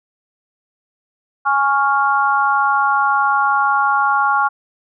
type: chord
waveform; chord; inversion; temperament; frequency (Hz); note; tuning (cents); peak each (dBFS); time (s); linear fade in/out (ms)
sine; Db major; second; equal; 830.6 / 1108.7 / 1396.9; Ab5 / Db6 / F6; 0 / 0 / 0; -17; 1.45-4.49; 20
effects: none